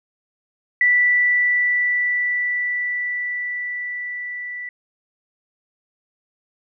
sine tone with level ramp, 1968 Hz, B6, 7 cents flat, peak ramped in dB -12 to -28 dBFS, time 0.81-4.69 s, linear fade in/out 2 ms, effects none

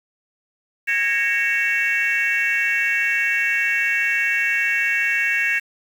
sine tone cluster, 1647 / 1862 / 2232 / 2697 Hz, G#6 / A#6 / C#7 / E7, -15 / -2 / +11 / +39 cents, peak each -22 dBFS, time 0.87-5.6 s, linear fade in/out 20 ms, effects tanh soft clip ceiling -11 dBFS + 7-bit

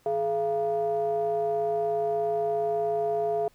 triangle ring-modulated tone, 131.4 Hz, C3, 8 cents sharp, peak -19 dBFS, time 0.06-3.48 s, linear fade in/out 2 ms, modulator 554 Hz, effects pink hiss -63 dBFS RMS until 3.54 s

